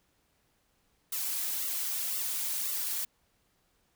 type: noise with flanger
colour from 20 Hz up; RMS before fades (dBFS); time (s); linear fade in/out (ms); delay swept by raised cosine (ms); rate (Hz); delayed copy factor
blue; -33; 1.12-3.05; 5; 1.2 to 4; 1.9; -0.95
effects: pink hiss -72 dBFS RMS until 3.95 s